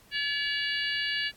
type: harmonic tone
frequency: 571 Hz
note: D5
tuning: 49 cents flat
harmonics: 3 / 4 / 5 / 6 / 7 / 8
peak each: -31 / -37 / -32 / -39 / -39 / -37 dBFS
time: 0.11-1.32 s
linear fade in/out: 50 ms
effects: pink hiss -58 dBFS RMS until 1.36 s + AAC 64 kbps